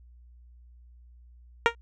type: tone with exponential decay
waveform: 10% pulse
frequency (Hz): 466.2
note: A#4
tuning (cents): 0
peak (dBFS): -5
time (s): 1.66-1.75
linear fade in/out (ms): 0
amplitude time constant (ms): 18
effects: added 60 Hz sine -50 dBFS peak until 1.81 s + low-pass 3000 Hz 12 dB/octave